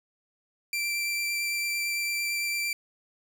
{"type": "tone with vibrato", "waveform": "sawtooth", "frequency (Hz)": 2349, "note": "D7", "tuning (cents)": 0, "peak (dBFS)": -24, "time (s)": [0.73, 2.73], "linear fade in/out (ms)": 2, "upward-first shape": "triangle", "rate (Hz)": 8.9, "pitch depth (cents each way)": 12, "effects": []}